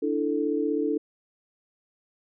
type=chord; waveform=sine; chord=D suspended second; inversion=none; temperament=equal; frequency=293.7 / 329.6 / 440 Hz; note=D4 / E4 / A4; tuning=0 / 0 / 0 cents; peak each=-27 / -29 / -27 dBFS; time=0.02-0.98 s; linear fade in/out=10 ms; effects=none